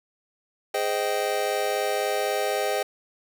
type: chord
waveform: square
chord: Ab major seventh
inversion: none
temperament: just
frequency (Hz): 415.3 / 519.1 / 623 / 778.7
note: Ab4 / C5 / Eb5 / G5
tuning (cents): 0 / -14 / +2 / -12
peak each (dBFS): -30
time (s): 0.74-2.83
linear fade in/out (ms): 5
effects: none